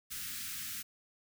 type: band-stop noise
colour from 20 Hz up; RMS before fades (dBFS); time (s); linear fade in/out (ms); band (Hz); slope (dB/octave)
white; -41; 0.1-0.83; 20; 270 to 1300; 48
effects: none